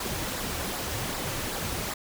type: noise with flanger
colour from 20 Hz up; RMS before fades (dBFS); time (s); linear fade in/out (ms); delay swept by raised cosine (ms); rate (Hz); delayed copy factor
pink; -32; 0-1.94; 5; 0.32 to 4.82; 2.6; -0.5
effects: none